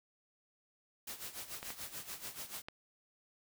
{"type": "noise with tremolo", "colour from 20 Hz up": "white", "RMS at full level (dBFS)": -43, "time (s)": [1.07, 2.62], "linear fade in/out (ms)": 5, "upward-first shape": "sine", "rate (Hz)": 6.9, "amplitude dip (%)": 75}
{"type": "clicks", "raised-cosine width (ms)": 0.3, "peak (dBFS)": -27, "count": 3, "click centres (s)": [1.629, 1.704, 2.685]}
{"effects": []}